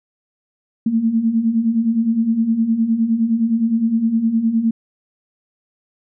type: beating tone pair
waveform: sine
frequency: 220 / 229.7 Hz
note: A3 / A#3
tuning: 0 / -25 cents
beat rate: 9.7 Hz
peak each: -21 / -15 dBFS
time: 0.86-4.71 s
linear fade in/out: 5 ms
effects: none